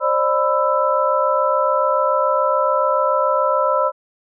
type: tone cluster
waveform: sine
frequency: 534 / 601 / 997 / 1323 Hz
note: C5 / D5 / B5 / E6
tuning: +35 / +40 / +16 / +6 cents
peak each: -20 dBFS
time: 0-3.92 s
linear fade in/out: 50 ms
effects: none